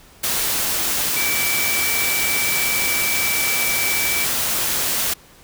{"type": "tone in noise", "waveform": "sine", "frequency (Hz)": 2311, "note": "D7", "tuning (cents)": -28, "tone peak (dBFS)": -22, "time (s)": [1.16, 4.25], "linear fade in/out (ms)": 10, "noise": "white", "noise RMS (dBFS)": -21, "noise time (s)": [0.23, 5.14], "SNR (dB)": -4, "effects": ["pink hiss -48 dBFS RMS until 5.43 s"]}